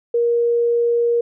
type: tone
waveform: sine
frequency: 471.9 Hz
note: A#4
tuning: 21 cents sharp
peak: -14 dBFS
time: 0.14-1.21 s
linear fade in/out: 5 ms
effects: none